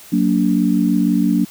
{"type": "chord", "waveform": "sine", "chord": "Gb augmented", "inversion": "none", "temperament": "just", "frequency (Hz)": [185, 231.2, 289.1], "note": ["Gb3", "Bb3", "D4"], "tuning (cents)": [0, -14, -27], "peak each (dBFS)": -17, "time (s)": [0.12, 1.45], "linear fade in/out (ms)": 10, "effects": ["white hiss -41 dBFS RMS until 1.5 s"]}